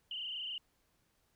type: tone with frequency modulation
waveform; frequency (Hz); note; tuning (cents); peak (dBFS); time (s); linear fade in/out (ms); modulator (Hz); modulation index
sine; 2960; F#7; 0; -38; 0.11-0.58; 2; 27.2; 5.3
effects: pink hiss -75 dBFS RMS until 1.35 s